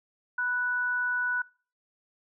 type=tone pair together; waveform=sine; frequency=987.8 / 1479.5 Hz; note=B5 / F#6; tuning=0 / -1 cents; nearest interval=perfect fifth; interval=699 cents; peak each=-37 / -26 dBFS; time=0.38-1.42 s; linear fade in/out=5 ms; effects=noise-tail reverb RT60 0.4 s tail -24 dB re dry